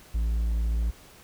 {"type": "tone", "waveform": "triangle", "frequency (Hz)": 56.4, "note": "A1", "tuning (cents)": 44, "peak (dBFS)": -21, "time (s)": [0.14, 0.91], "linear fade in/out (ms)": 10, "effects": ["pink hiss -52 dBFS RMS until 1.23 s"]}